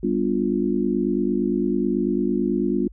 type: chord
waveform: sine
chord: G dominant seventh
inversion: none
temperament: just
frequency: 196 / 245 / 294 / 352.8 Hz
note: G3 / B3 / D4 / F4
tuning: 0 / -14 / +2 / +18 cents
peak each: -25 / -24 / -26 / -24 dBFS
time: 0.03-2.88 s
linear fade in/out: 5 ms
effects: added 50 Hz sine -41 dBFS peak until 2.92 s